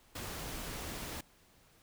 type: noise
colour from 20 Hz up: pink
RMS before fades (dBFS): -42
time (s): 0.15-1.21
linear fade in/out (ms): 5
effects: pink hiss -65 dBFS RMS until 1.82 s